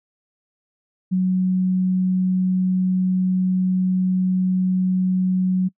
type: tone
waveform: sine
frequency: 185 Hz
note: F#3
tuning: in tune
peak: -16 dBFS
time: 1.11-5.69 s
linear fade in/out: 20 ms
effects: noise-tail reverb RT60 0.1 s tail -25 dB re dry